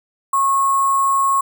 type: tone with sample-and-hold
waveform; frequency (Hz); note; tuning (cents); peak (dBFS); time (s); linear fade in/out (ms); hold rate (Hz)
sine; 1092; C#6; -26; -13; 0.33-1.41; 5; 8820
effects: none